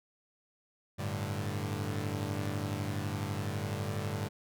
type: chord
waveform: sawtooth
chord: G suspended second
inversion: none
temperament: equal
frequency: 98 / 110 / 146.83 Hz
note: G2 / A2 / D3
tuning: 0 / 0 / 0 cents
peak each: -32 / -34 / -35 dBFS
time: 0.98-4.29 s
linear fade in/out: 20 ms
effects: none